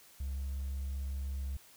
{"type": "tone with hard clipping", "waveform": "triangle", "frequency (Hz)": 68, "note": "C#2", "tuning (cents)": -33, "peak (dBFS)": -34, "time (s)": [0.2, 1.57], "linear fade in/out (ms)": 5, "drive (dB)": 2, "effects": ["white hiss -59 dBFS RMS until 1.76 s"]}